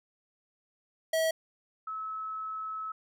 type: tone pair in turn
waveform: square / sine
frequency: 645 / 1295.6 Hz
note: E5 / E6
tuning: -38 / -30 cents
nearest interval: octave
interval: 1208 cents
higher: second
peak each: -26 / -34 dBFS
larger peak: first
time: 1.13-1.31 / 1.87-2.92 s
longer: second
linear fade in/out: 5 ms
effects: none